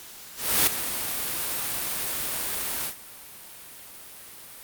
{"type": "noise with ADSR envelope", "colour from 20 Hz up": "white", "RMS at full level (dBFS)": -18, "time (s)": [0.36, 2.95], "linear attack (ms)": 310, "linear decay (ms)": 4, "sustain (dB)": -11, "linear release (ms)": 90, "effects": ["white hiss -44 dBFS RMS until 4.63 s", "Opus 48 kbps"]}